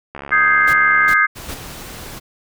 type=click train; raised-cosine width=0.5 ms; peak=-15 dBFS; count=66; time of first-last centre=0.15-1.077 s; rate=70.1 Hz
type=chord; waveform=sine; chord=Ab major seventh; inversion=second; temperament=equal; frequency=1244.5 / 1568 / 1661.2 / 2093 Hz; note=Eb6 / G6 / Ab6 / C7; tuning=0 / 0 / 0 / 0 cents; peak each=-16 / -16 / -17 / -16 dBFS; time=0.31-1.27 s; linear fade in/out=20 ms
type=noise bursts; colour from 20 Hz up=pink; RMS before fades=-28 dBFS; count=3; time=0.67-1.548 s; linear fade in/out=10 ms; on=66 ms; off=340 ms
type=noise; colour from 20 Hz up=pink; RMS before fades=-33 dBFS; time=1.35-2.2 s; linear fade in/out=20 ms
effects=none